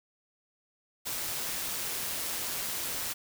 white noise with amplitude modulation, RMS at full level -33 dBFS, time 1.05-3.14 s, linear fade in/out 20 ms, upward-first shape sine, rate 170 Hz, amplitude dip 30%, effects none

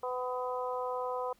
harmonic tone, 251.2 Hz, B3, 30 cents sharp, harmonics 2 / 3 / 4 / 5, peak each -35 / -40 / -37 / -43 dBFS, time 0.03-1.33 s, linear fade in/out 5 ms, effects pink hiss -67 dBFS RMS until 1.39 s

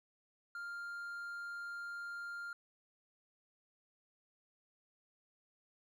triangle tone, 1399 Hz, F6, 3 cents sharp, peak -40 dBFS, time 0.55-2.53 s, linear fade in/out 2 ms, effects none

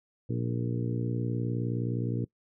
harmonic tone with a mistuned harmonic, 59.5 Hz, A#1, 36 cents sharp, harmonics 2 / 3 / 4 / 5 / 6 / 7 / 8, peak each -30 / -37 / -37 / -37 / -41 / -43 / -42 dBFS, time 0.29-2.25 s, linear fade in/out 10 ms, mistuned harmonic 8, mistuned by -26 cents, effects noise-tail reverb RT60 0.1 s tail -22 dB re dry

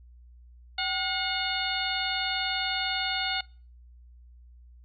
harmonic tone with a mistuned harmonic, 722 Hz, F#5, 43 cents flat, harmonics 1 / 2 / 3 / 4 / 5 / 6, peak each -34 / -34 / -34 / -34 / -34 / -34 dBFS, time 0.78-3.41 s, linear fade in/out 5 ms, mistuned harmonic 1, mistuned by +98 cents, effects noise-tail reverb RT60 0.4 s tail -24 dB re dry + added 60 Hz sine -49 dBFS peak until 4.84 s

